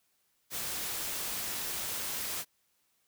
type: noise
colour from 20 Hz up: white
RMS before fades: -36 dBFS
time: 0.5-2.45 s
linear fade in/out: 50 ms
effects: white hiss -74 dBFS RMS until 3.07 s